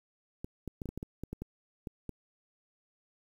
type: clicks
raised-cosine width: 3 ms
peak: -25 dBFS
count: 12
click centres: 0.445 / 0.677 / 0.818 / 0.857 / 0.89 / 0.976 / 1.029 / 1.236 / 1.33 / 1.42 / 1.872 / 2.093 s
effects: 9-bit